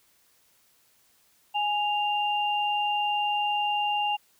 sine tone pair together, 830.6 / 2791 Hz, G#5 / F7, 0 / -2 cents, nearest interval octave + major sixth, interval 2098 cents, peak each -25 / -29 dBFS, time 1.54-4.17 s, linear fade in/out 20 ms, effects white hiss -64 dBFS RMS until 4.39 s

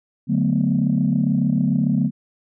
sine chord, B minor seventh, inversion first, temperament equal, 146.83 / 185 / 220 / 246.9 Hz, D3 / F#3 / A3 / B3, 0 / 0 / 0 / 0 cents, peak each -21 dBFS, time 0.27-2.11 s, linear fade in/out 50 ms, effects tanh soft clip ceiling -8 dBFS

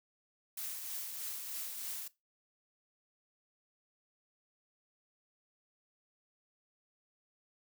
blue noise with tremolo, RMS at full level -40 dBFS, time 0.57-2.08 s, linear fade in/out 5 ms, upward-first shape triangle, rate 3.2 Hz, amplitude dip 40%, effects noise-tail reverb RT60 0.2 s tail -18 dB re dry

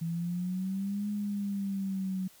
sine exponential two-way sweep, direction up then down, 164 to 207.7 to 186.3 Hz, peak -30 dBFS, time 0.01-2.28 s, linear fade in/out 10 ms, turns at 1.09 s, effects white hiss -58 dBFS RMS until 2.4 s

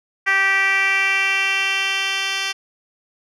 10% pulse tone with band-pass filter sweep, 389.3 Hz, G4, 12 cents flat, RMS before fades -19 dBFS, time 0.26-2.53 s, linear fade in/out 20 ms, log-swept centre 1900 to 3700 Hz, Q 3.1, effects none

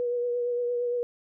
sine tone with vibrato, 484.5 Hz, B4, 33 cents flat, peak -25 dBFS, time 0-1.03 s, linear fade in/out 0 ms, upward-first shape triangle, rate 8.7 Hz, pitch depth 25 cents each way, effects none

